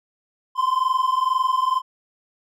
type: tone pair together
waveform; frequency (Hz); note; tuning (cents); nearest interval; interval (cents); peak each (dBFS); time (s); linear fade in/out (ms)
triangle; 1024.4 / 1046.5; C6 / C6; -37 / 0; unison; 37; -19; 0.55-1.82; 50
effects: none

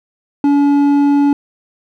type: tone with hard clipping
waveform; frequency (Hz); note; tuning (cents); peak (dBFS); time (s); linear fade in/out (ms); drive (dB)
sine; 285.1; C#4; +49; -10; 0.44-1.33; 2; 6
effects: none

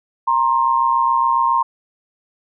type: tone pair together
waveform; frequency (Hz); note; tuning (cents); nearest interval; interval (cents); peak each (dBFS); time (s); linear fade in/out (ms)
sine; 932.3 / 1059.5; A#5 / C6; 0 / +21; major second; 221; -16; 0.27-1.63; 10
effects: none

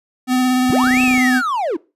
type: tone with vibrato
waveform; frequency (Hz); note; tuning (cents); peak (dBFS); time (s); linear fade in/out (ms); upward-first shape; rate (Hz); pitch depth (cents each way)
square; 253.7; B3; +47; -14; 0.27-1.42; 50; square; 17; 12
type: linear two-way sweep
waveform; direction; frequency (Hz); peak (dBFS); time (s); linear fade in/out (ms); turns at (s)
triangle; up then down; 36.71 to 2700 to 279.1; -15; 0.69-1.77; 10; 1.02
type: clicks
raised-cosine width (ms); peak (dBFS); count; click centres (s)
2; -19; 11; 0.841 / 0.872 / 0.91 / 0.941 / 0.972 / 1.005 / 1.036 / 1.08 / 1.111 / 1.141 / 1.179
effects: noise-tail reverb RT60 0.3 s tail -22 dB re dry + resampled to 32000 Hz

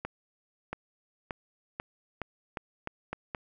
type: accelerating click train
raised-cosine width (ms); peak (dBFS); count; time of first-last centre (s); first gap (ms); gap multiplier
0.5; -19; 9; 0.05-3.348; 680; 0.85
effects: none

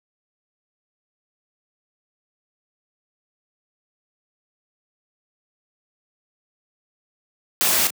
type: noise with echo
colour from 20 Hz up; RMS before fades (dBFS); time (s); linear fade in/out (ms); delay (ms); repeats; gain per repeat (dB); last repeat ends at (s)
white; -19; 7.61-7.87; 0; 34; 1; -9; 7.904
effects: high-pass 150 Hz 12 dB/octave

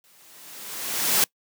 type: noise with exponential growth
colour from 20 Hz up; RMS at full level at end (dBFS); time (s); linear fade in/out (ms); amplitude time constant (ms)
white; -18; 0.04-1.24; 1; 260
effects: noise-tail reverb RT60 0.1 s tail -25 dB re dry + high-pass 150 Hz 12 dB/octave

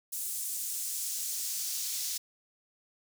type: noise with high-pass filter sweep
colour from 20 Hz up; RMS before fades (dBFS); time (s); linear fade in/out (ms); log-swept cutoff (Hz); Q
pink; -35; 0.12-2.18; 10; 8800 to 5200; 1.2
effects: none

